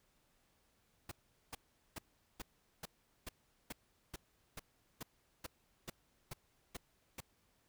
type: noise bursts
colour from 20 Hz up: pink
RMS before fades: -45 dBFS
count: 15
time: 1.09-7.205 s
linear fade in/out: 5 ms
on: 25 ms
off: 410 ms
effects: pink hiss -75 dBFS RMS until 7.68 s